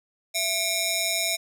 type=ring-modulated tone; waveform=10% pulse; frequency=1521 Hz; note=F#6; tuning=47 cents sharp; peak=-12 dBFS; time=0.34-1.37 s; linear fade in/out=20 ms; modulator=855 Hz; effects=none